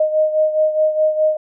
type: beating tone pair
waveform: sine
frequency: 619 / 623.8 Hz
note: D#5 / D#5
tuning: -9 / +4 cents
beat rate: 4.8 Hz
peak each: -14 / -20 dBFS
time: 0-1.37 s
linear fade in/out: 5 ms
effects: none